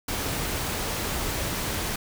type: noise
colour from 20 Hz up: pink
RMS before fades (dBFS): -29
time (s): 0.08-1.96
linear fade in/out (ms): 5
effects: none